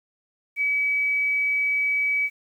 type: tone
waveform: sine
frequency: 2282 Hz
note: C#7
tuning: 50 cents sharp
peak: -20 dBFS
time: 0.56-2.3 s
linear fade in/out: 50 ms
effects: 9-bit

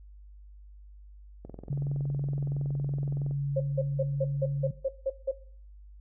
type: click train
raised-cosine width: 2 ms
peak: -29 dBFS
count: 41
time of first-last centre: 1.45-3.31 s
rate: 21.5 Hz
type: tone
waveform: sine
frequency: 140.7 Hz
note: C#3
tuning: 26 cents sharp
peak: -27 dBFS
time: 1.7-4.71 s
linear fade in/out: 5 ms
type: tone bursts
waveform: sine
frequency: 538 Hz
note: C5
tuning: 48 cents sharp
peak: -24 dBFS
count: 9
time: 3.56-5.316 s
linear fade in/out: 10 ms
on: 44 ms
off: 170 ms
effects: noise-tail reverb RT60 0.5 s tail -18 dB re dry + added 50 Hz sine -47 dBFS peak until 6 s

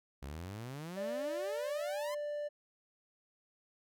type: exponential sweep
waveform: sawtooth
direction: up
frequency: 64.7 to 1065 Hz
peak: -38 dBFS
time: 0.22-2.15 s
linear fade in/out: 10 ms
type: tone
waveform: triangle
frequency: 589 Hz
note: D5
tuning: 5 cents sharp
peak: -34 dBFS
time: 0.96-2.49 s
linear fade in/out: 20 ms
effects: none

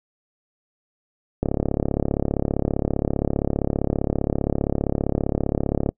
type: click train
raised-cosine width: 2 ms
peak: -7 dBFS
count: 158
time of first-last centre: 1.43-5.89 s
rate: 35.2 Hz
effects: noise-tail reverb RT60 0.1 s tail -25 dB re dry

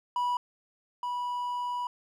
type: tone pair in turn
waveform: triangle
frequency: 979 / 979 Hz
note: B5 / B5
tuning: -15 / -15 cents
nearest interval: unison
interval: 0 cents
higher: neither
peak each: -24 / -28 dBFS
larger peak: first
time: 0.16-0.37 / 1.03-1.87 s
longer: second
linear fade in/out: 2 ms
effects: none

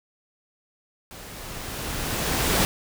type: noise with level ramp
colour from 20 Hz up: pink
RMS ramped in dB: -42 to -20 dBFS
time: 1.11-2.65 s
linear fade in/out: 0 ms
effects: none

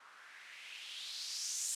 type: noise with low-pass filter sweep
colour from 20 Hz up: violet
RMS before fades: -44 dBFS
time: 0-1.75 s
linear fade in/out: 5 ms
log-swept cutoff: 1200 to 7900 Hz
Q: 3.1
effects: low-pass 12000 Hz 12 dB/octave

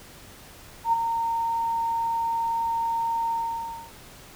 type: tone with ADSR envelope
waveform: sine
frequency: 919 Hz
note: A#5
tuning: 25 cents flat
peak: -16 dBFS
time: 0.84-3.92 s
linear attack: 88 ms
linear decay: 15 ms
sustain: -7 dB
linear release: 610 ms
effects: pink hiss -47 dBFS RMS until 4.35 s

